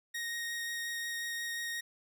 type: tone with vibrato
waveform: sawtooth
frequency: 1868 Hz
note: A#6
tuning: 3 cents sharp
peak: -32 dBFS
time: 0.14-1.81 s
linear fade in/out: 10 ms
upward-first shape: sine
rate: 5.6 Hz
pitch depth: 8 cents each way
effects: none